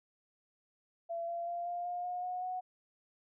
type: tone with pitch steps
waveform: sine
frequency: 676 / 684.2 / 692.6 / 701.1 / 709.6 / 718.3 / 727 / 735.9 Hz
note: E5 / F5 / F5 / F5 / F5 / F5 / F#5 / F#5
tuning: +43 / -36 / -15 / +7 / +27 / +48 / -31 / -10 cents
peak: -35 dBFS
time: 1.09-2.61 s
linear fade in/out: 20 ms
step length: 190 ms
effects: none